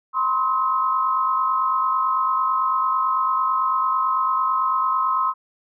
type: tone cluster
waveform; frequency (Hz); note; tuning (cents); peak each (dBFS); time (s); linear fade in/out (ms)
sine; 1007 / 1056 / 1280; B5 / C6 / D#6; +33 / +16 / +49; -29 / -20 / -22; 0.13-5.34; 50
effects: none